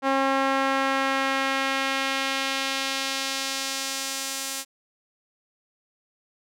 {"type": "tone with band-pass filter sweep", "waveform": "sawtooth", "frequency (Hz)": 270, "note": "C#4", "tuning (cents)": -45, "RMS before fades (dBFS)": -26, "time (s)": [0.02, 4.65], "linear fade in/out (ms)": 50, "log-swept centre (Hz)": [1000, 8500], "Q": 0.89, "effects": []}